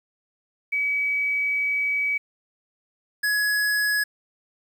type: tone pair in turn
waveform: sine / square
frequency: 2278 / 1683.1 Hz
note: C#7 / G#6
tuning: +47 / +23 cents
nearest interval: perfect fourth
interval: 524 cents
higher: first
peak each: -21 dBFS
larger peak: neither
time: 0.72-2.18 / 3.23-4.04 s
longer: first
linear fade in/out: 10 ms
effects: 9-bit